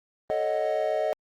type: chord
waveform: triangle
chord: D# half-diminished seventh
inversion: second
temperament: equal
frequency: 440 / 554.4 / 622.3 / 740 Hz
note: A4 / C#5 / D#5 / F#5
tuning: 0 / 0 / 0 / 0 cents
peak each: -30 / -30 / -24 / -30 dBFS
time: 0.3-1.13 s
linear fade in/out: 0 ms
effects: Opus 32 kbps